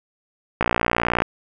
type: click train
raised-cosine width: 0.5 ms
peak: -3 dBFS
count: 37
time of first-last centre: 0.61-1.22 s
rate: 59 Hz
effects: none